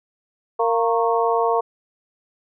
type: harmonic tone with a mistuned harmonic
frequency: 231.2 Hz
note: A#3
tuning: 14 cents flat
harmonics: 2 / 3 / 4 / 5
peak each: -20 / -22 / -23 / -24 dBFS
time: 0.59-1.61 s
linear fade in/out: 10 ms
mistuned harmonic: 5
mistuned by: -87 cents
effects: none